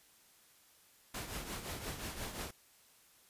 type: noise with tremolo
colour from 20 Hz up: pink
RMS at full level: -40 dBFS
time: 1.14-2.51 s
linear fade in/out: 5 ms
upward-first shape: triangle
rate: 5.7 Hz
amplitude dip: 65%
effects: white hiss -65 dBFS RMS until 3.29 s + resampled to 32000 Hz